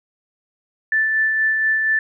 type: tone with tremolo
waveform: sine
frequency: 1760 Hz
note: A6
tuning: in tune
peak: -14 dBFS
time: 0.92-1.99 s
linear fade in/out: 2 ms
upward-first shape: sine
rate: 4.2 Hz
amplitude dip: 30%
effects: none